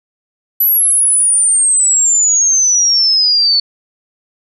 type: exponential sweep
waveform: sine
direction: down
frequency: 11980 to 4435 Hz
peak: -8 dBFS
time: 0.6-3.6 s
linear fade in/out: 5 ms
effects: none